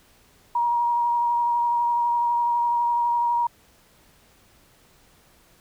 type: tone with vibrato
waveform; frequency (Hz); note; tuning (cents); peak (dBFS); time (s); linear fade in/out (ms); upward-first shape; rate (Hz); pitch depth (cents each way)
sine; 950; A#5; +33; -19; 0.55-3.47; 5; sine; 12; 13
effects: pink hiss -57 dBFS RMS until 5.6 s